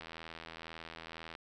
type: click train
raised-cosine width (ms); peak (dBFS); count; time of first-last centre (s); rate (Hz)
0.3; -29; 111; 0.01-1.351; 82
effects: none